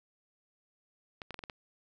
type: clicks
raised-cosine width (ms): 0.3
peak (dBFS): -25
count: 6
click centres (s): 1.218 / 1.307 / 1.343 / 1.391 / 1.438 / 1.498
effects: none